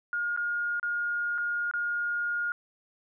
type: tone with dropouts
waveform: sine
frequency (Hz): 1425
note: F6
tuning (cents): +34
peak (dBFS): -27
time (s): 0.13-2.52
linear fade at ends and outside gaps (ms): 1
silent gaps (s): 0.364-0.374 / 0.797-0.829 / 1.38-1.383 / 1.712-1.737
effects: none